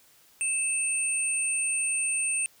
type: tone pair together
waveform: sine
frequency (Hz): 2627 / 8836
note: E7 / C#9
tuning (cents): -7 / -7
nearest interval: octave + major sixth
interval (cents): 2100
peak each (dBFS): -30 / -26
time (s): 0.41-2.46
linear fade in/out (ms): 0
effects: white hiss -59 dBFS RMS until 2.6 s